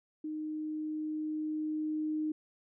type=tone with level ramp; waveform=sine; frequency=308.4 Hz; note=D#4; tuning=15 cents flat; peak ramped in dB=-35 to -30 dBFS; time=0.24-2.32 s; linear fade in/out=5 ms; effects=none